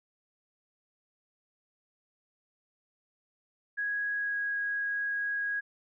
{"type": "tone with pitch glide", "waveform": "sine", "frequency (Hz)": [1659, 1649.4], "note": ["G#6", "G#6"], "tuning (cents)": [-2, -12], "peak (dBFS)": -29, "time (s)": [3.77, 5.61], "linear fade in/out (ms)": 20, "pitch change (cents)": -10, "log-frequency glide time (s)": [4.14, 4.38], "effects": []}